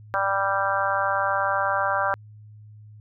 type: harmonic tone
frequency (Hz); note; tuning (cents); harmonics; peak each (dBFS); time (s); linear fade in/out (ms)
196; G3; 0; 3 / 4 / 5 / 6 / 7 / 8; -28 / -28 / -28 / -28 / -28 / -28; 0.14-2.14; 0
effects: added 106 Hz sine -43 dBFS peak until 3 s